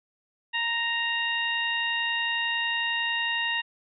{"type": "harmonic tone", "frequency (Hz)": 931, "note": "A#5", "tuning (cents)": -2, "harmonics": [1, 2, 3, 4], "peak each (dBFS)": [-34, -28, -29, -35], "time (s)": [0.53, 3.62], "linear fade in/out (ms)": 20, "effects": []}